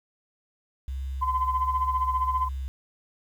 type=tone with vibrato; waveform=sine; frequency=65.9 Hz; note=C2; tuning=13 cents sharp; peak=-29 dBFS; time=0.88-2.68 s; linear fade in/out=0 ms; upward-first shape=sine; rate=1.4 Hz; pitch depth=26 cents each way
type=tone with tremolo; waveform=sine; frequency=1024 Hz; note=C6; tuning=38 cents flat; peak=-20 dBFS; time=1.21-2.49 s; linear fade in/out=20 ms; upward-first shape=sine; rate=15 Hz; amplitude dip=65%
effects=tanh soft clip ceiling -14 dBFS + 9-bit